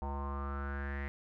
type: tone with low-pass filter sweep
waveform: square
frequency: 70 Hz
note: C#2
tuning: 18 cents sharp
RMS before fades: -38 dBFS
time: 0.02-1.08 s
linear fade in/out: 0 ms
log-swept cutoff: 870 to 2000 Hz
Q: 7.1
effects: none